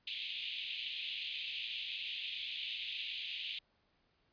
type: band-pass noise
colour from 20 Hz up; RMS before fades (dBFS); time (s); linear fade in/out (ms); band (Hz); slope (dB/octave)
white; -42; 0.07-3.59; 5; 2500 to 3700; 48
effects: pink hiss -75 dBFS RMS until 4.32 s + resampled to 11025 Hz